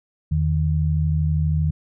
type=tone pair together; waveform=sine; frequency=81.84 / 154.5 Hz; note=E2 / D#3; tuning=-12 / -12 cents; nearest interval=major seventh; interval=1100 cents; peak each=-20 dBFS; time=0.31-1.71 s; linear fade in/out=10 ms; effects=none